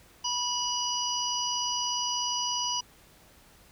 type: harmonic tone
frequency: 977 Hz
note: B5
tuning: 19 cents flat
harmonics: 1 / 3 / 5 / 6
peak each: -33 / -33 / -33 / -33 dBFS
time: 0.24-2.81 s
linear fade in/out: 10 ms
effects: pink hiss -57 dBFS RMS until 3.71 s